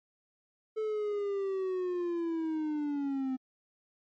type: linear sweep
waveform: triangle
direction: down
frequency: 438.4 to 257.6 Hz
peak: -28 dBFS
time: 0.76-3.37 s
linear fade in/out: 20 ms
effects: MP3 32 kbps